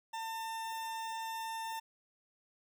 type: tone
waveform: 40% pulse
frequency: 899 Hz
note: A5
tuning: 37 cents sharp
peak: -37 dBFS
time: 0.13-1.8 s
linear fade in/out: 10 ms
effects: none